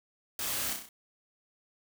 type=noise with echo; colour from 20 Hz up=white; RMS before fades=-35 dBFS; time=0.39-0.73 s; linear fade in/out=2 ms; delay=32 ms; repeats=5; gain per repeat=-4 dB; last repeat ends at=0.89 s; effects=none